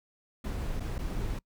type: noise with dropouts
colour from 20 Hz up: brown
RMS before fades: -33 dBFS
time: 0.44-1.39 s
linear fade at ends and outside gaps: 5 ms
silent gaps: 0.798-0.803 / 0.982-0.988 s
effects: noise-tail reverb RT60 0.1 s tail -25 dB re dry